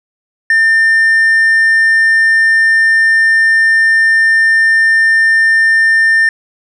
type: tone with hard clipping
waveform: sine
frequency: 1800 Hz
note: A6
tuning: 39 cents sharp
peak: -7 dBFS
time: 0.5-6.29 s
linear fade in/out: 2 ms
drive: 2 dB
effects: none